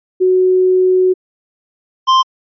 sine / square tone pair in turn, 370 / 1046.5 Hz, F#4 / C6, 0 / 0 cents, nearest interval octave + tritone, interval 1800 cents, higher second, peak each -8 dBFS, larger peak neither, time 0.2-1.14 / 2.07-2.23 s, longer first, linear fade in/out 20 ms, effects resampled to 11025 Hz

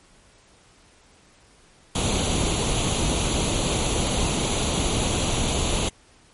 pink noise with comb filter, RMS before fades -23 dBFS, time 1.95-5.89 s, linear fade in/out 5 ms, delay 0.29 ms, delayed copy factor +0.65, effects pink hiss -55 dBFS RMS until 6.33 s + MP3 48 kbps

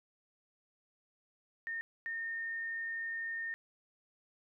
sine tone bursts at uneven times, 1828 Hz, A#6, 34 cents flat, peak -36 dBFS, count 2, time 1.67-1.81 / 2.06-3.54 s, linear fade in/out 0 ms, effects none

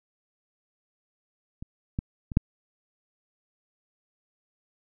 clicks, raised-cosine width 5 ms, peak -25 / -15 / -23 / -6 dBFS, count 4, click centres 1.625 / 1.989 / 2.318 / 2.371 s, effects none

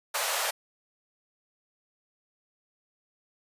pink high-pass noise, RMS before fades -29 dBFS, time 0.14-0.51 s, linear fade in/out 10 ms, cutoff 520 Hz, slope 48 dB/octave, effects resampled to 32000 Hz

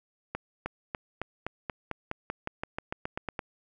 accelerating click train, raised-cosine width 0.5 ms, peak -17 dBFS, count 17, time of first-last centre 0.35-3.392 s, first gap 310 ms, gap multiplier 0.93, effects none

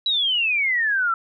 sine exponential sweep, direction down, 3951 to 1318.5 Hz, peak -18 dBFS, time 0.06-1.14 s, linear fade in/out 2 ms, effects none

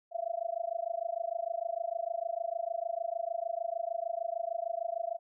sine tone with amplitude modulation, 676 Hz, E5, 43 cents sharp, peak -28 dBFS, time 0.11-5.19 s, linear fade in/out 50 ms, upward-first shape sine, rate 26.6 Hz, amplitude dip 100%, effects none

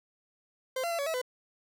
40% pulse tone with pitch steps, 519 / 683 / 675 / 564 / 646 / 503 Hz, C5 / F5 / E5 / C#5 / E5 / B4, -14 / -39 / +41 / +30 / -35 / +32 cents, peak -29 dBFS, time 0.76-1.216 s, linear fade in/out 5 ms, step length 76 ms, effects none

